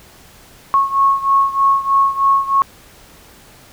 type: beating tone pair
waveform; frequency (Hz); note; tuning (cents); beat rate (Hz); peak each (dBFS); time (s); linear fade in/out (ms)
sine; 1096 / 1099.2; C#6 / C#6; -20 / -15; 3.2; -13 / -16; 0.74-2.62; 0
effects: pink hiss -44 dBFS RMS until 3.72 s